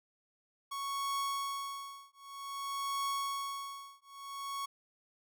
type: tone with tremolo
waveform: 45% pulse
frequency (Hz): 1108.7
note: C#6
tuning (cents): 0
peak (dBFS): -32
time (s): 0.71-4.66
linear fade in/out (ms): 10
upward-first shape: triangle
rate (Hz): 0.53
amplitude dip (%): 100
effects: none